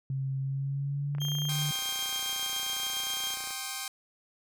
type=tone with pitch glide; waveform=sine; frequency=134.6 to 147.63 Hz; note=C3 to D3; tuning=+49 to +9 cents; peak=-29 dBFS; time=0.1-1.71 s; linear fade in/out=2 ms; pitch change=+160 cents; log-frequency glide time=0.39-1.45 s
type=click train; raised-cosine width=0.5 ms; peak=-31 dBFS; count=71; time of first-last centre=1.15-3.507 s; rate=29.7 Hz
type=tone; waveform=35% pulse; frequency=3200 Hz; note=G7; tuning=35 cents sharp; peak=-31 dBFS; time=1.2-3.36 s; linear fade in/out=20 ms
type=chord; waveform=5% pulse; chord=C minor; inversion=second; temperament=equal with one note detuned; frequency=784 / 1069.1 / 1244.5 Hz; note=G5 / C6 / Eb6; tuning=0 / +37 / 0 cents; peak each=-26 / -27 / -29 dBFS; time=1.49-3.88 s; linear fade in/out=2 ms
effects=none